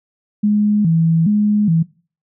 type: tone with vibrato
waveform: sine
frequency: 185 Hz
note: F#3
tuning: in tune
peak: -11 dBFS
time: 0.43-1.83 s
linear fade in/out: 10 ms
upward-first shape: square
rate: 1.2 Hz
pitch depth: 210 cents each way
effects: noise-tail reverb RT60 0.4 s tail -21 dB re dry